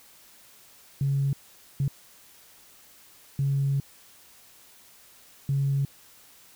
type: tone bursts at uneven times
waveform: sine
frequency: 138.59 Hz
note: C#3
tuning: in tune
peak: -21 dBFS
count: 4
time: 1.01-1.33 / 1.8-1.88 / 3.39-3.8 / 5.49-5.85 s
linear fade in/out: 2 ms
effects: tanh soft clip ceiling -17 dBFS + white hiss -54 dBFS RMS until 6.55 s